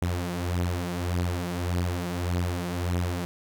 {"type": "beating tone pair", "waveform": "sawtooth", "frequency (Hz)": [87, 88.7], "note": ["F2", "F2"], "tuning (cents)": [-6, 27], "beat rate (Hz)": 1.7, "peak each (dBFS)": [-27, -24], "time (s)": [0.02, 3.25], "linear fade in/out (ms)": 0, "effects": []}